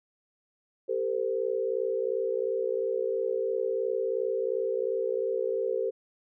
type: tone cluster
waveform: sine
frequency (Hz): 391.5 / 451.1 / 514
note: G4 / A4 / C5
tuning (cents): -2 / +43 / -31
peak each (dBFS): -31 / -30 / -31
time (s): 0.88-5.91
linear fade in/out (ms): 20
effects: none